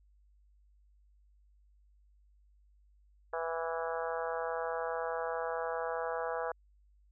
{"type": "harmonic tone with a mistuned harmonic", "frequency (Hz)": 164.81, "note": "E3", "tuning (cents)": 0, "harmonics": [3, 4, 5, 6, 7, 8, 9, 10], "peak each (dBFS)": [-37, -39, -41, -43, -44, -45, -46, -47], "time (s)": [3.33, 6.52], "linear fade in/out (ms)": 5, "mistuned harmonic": 9, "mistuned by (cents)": -21, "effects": ["added 50 Hz sine -62 dBFS peak until 7.11 s"]}